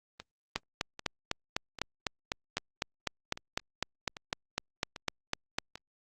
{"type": "two click trains", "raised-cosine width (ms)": 0.2, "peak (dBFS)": [-12, -24], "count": [21, 8], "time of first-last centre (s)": [[0.56, 5.585], [0.2, 5.756]], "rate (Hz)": [3.98, 1.26], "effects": ["Opus 24 kbps"]}